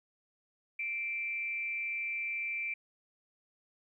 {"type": "tone with frequency modulation", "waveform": "sine", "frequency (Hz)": 2346, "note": "D7", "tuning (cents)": -2, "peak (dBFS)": -33, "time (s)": [0.79, 2.74], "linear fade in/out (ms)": 5, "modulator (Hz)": 226, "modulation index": 0.35, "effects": ["12-bit"]}